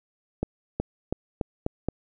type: accelerating click train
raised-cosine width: 2 ms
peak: -12 dBFS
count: 6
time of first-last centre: 0.43-1.886 s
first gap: 370 ms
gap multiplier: 0.88
effects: none